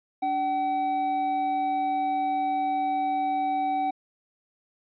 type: tone pair together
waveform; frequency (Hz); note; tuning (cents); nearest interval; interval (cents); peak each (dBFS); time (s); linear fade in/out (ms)
triangle; 291.1 / 762.5; D4 / G5; -15 / -48; octave + perfect fourth; 1667; -31 / -22; 0.22-3.91; 10
effects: resampled to 11025 Hz